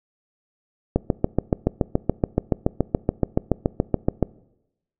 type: click train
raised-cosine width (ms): 2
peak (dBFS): -4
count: 24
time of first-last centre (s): 0.96-4.227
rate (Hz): 7.04
effects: noise-tail reverb RT60 0.9 s tail -22 dB re dry